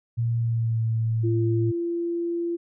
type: tone with pitch glide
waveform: sine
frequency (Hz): 116.54 to 112.7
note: A#2 to A2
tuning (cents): 0 to +42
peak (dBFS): -21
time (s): 0.17-1.72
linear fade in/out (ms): 20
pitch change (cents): -58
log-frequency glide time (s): 0.37-0.84
type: tone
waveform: sine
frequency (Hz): 341.5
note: F4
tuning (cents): -39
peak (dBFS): -24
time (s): 1.23-2.57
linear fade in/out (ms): 20
effects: none